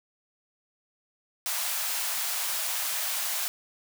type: high-pass noise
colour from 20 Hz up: white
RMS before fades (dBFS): -30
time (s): 1.46-3.48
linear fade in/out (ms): 0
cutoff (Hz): 600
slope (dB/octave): 48
effects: none